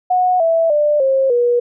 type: tone with pitch steps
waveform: sine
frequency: 731 / 658.8 / 593.8 / 535.1 / 482.3 Hz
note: F#5 / E5 / D5 / C5 / B4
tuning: -21 / -1 / +19 / +39 / -41 cents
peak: -11 dBFS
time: 0.1-1.6 s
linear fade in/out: 10 ms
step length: 300 ms
effects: none